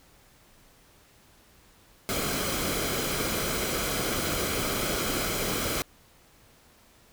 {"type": "noise with comb filter", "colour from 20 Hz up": "pink", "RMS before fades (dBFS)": -29, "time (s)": [2.09, 5.82], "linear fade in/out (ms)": 0, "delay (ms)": 1.1, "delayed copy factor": -0.5, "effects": ["pink hiss -58 dBFS RMS until 7.12 s"]}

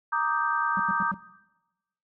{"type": "chord", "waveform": "sine", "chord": "Eb major seventh", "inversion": "second", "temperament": "equal", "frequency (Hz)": [932.3, 1174.7, 1244.5, 1568], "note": ["Bb5", "D6", "Eb6", "G6"], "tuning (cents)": [0, 0, 0, 0], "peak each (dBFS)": -29, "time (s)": [0.12, 1.12], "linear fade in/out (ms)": 10}
{"type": "tone bursts", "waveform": "triangle", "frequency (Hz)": 191, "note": "G3", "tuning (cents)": -45, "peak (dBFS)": -28, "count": 4, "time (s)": [0.77, 1.143], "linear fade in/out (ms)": 2, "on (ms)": 28, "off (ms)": 87}
{"effects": ["noise-tail reverb RT60 1.0 s tail -18 dB re dry"]}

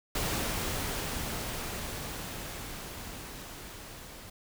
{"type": "noise with level ramp", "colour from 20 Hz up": "pink", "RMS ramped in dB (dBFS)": [-31, -47], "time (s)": [0.15, 4.3], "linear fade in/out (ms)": 5, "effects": []}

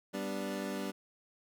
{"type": "chord", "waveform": "25% pulse", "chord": "G major", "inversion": "none", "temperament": "equal", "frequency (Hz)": [196, 246.9, 293.7], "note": ["G3", "B3", "D4"], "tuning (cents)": [0, 0, 0], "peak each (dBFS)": [-35, -38, -37], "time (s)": [0.13, 0.92], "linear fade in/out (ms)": 20, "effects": []}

